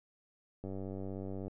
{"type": "click train", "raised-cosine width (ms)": 2, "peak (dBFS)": -29, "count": 82, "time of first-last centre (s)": [0.64, 1.48], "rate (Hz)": 96.4, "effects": []}